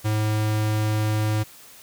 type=tone; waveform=square; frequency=107.4 Hz; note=A2; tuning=41 cents flat; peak=-21 dBFS; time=0.04-1.44 s; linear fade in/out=20 ms; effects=white hiss -47 dBFS RMS until 1.82 s